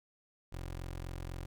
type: tone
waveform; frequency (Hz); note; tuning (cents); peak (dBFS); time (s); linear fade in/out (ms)
20% pulse; 44; F1; +14; -35; 0.52-1.46; 10
effects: none